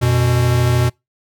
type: tone pair together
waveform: square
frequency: 89.36 / 122.4 Hz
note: F2 / B2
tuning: +40 / -15 cents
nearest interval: perfect fourth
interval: 545 cents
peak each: -20 / -14 dBFS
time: 0.01-0.9 s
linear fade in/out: 20 ms
effects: noise-tail reverb RT60 0.2 s tail -26 dB re dry